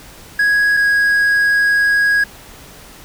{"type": "tone pair in turn", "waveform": "triangle", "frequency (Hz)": [1661.2, 1651.9], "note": ["G#6", "G#6"], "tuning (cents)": [0, -10], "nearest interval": "unison", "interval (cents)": 10, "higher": "first", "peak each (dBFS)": -9, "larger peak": "neither", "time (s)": [[0.39, 0.77], [0.77, 2.24]], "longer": "second", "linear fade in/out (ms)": 5, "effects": ["pink hiss -39 dBFS RMS until 3.04 s"]}